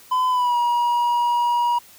triangle tone with pitch glide, 1013 to 957.8 Hz, B5 to A#5, +44 to +47 cents, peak -15 dBFS, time 0.11-1.79 s, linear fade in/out 10 ms, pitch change -97 cents, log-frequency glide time 0.29-0.57 s, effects white hiss -48 dBFS RMS until 1.98 s

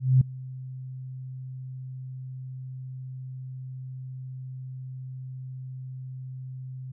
sine tone with ADSR envelope, 129.6 Hz, C3, 16 cents flat, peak -13 dBFS, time 0-6.92 s, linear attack 210 ms, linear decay 5 ms, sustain -22 dB, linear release 9 ms, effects none

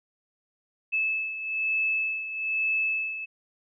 sine beating tone pair, 2611 / 2612.1 Hz, E7 / E7, -17 / -16 cents, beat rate 1.1 Hz, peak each -26 / -32 dBFS, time 0.92-3.26 s, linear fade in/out 20 ms, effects none

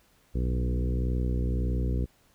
harmonic tone with a mistuned harmonic, 61.74 Hz, B1, in tune, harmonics 1 / 2 / 3 / 4 / 5 / 6 / 7 / 8, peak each -26 / -32 / -36 / -38 / -40 / -42 / -43 / -44 dBFS, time 0.34-2.06 s, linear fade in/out 20 ms, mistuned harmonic 2, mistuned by -16 cents, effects pink hiss -64 dBFS RMS until 2.34 s

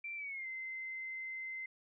sine tone with pitch glide, 2349 to 2069 Hz, D7 to C7, 0 to -20 cents, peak -40 dBFS, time 0.04-1.66 s, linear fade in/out 5 ms, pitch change -220 cents, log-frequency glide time 0.16-0.47 s, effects none

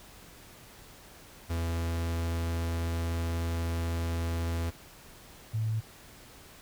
45% pulse / sine tone pair in turn, 83.7 / 110.12 Hz, E2 / A2, +27 / +2 cents, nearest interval perfect fourth, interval 475 cents, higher second, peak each -29 / -27 dBFS, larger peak second, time 1.49-4.71 / 5.53-5.81 s, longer first, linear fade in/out 20 ms, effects pink hiss -52 dBFS RMS until 6.61 s

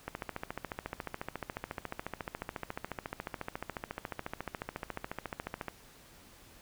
click train, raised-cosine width 0.5 ms, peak -21 dBFS, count 80, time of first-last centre 0.08-5.683 s, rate 14.1 Hz, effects pink hiss -57 dBFS RMS until 6.61 s

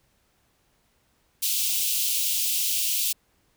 white high-pass noise, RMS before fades -25 dBFS, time 1.42-3.13 s, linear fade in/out 10 ms, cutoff 2600 Hz, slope 48 dB/octave, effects pink hiss -67 dBFS RMS until 3.56 s

